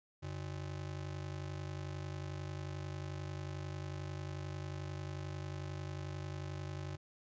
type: ring-modulated tone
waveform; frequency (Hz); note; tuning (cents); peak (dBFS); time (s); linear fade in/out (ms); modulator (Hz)
square; 116.54; A#2; 0; -38; 0.22-6.97; 20; 25.6
effects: resampled to 16000 Hz